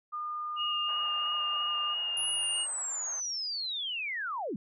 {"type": "tone with pitch glide", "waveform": "sine", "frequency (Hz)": [1214, 1204.2], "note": ["D#6", "D6"], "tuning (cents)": [-43, 43], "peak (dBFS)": -33, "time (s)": [0.12, 1.95], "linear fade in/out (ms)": 20, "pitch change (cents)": -14, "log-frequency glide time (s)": [1.34, 1.53]}
{"type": "tone with vibrato", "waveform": "sine", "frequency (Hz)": 2844, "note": "F7", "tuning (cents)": 31, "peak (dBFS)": -30, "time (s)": [0.56, 2.67], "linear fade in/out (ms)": 50, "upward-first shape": "sine", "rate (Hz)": 3, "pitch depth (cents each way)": 15}
{"type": "band-pass noise", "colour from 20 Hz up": "pink", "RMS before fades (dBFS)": -50, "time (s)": [0.87, 3.21], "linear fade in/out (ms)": 20, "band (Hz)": [680, 1600], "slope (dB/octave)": 24}
{"type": "linear sweep", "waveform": "sine", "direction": "down", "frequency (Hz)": [10548, 165.4], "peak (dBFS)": -32, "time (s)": [2.17, 4.56], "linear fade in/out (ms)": 2}
{"effects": []}